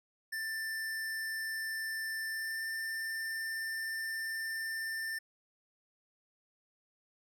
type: tone with pitch glide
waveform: square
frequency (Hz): 1777 to 1790.4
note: A6 to A6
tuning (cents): +17 to +30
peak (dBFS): -36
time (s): 0.32-5.19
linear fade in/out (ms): 10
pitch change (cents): +13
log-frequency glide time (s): 2.3-2.63
effects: none